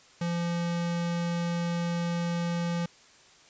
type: tone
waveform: square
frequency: 171.5 Hz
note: F3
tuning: 31 cents flat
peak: -28 dBFS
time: 0.21-2.86 s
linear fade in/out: 5 ms
effects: white hiss -56 dBFS RMS until 3.49 s + resampled to 16000 Hz